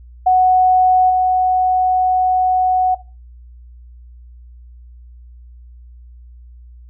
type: tone with level steps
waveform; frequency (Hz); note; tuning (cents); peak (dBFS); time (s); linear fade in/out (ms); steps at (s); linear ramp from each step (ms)
sine; 740; F#5; 0; -8 / -11; 0.26-2.95; 10; 1.09; 20
effects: noise-tail reverb RT60 0.3 s tail -17 dB re dry + added 60 Hz sine -37 dBFS peak until 6.89 s